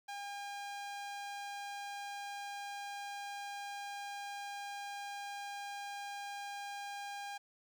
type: tone with notch filter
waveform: sawtooth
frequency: 807 Hz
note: G#5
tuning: 50 cents flat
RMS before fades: -44 dBFS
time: 0.08-7.38 s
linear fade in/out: 10 ms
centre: 12000 Hz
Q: 0.98
effects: 12-bit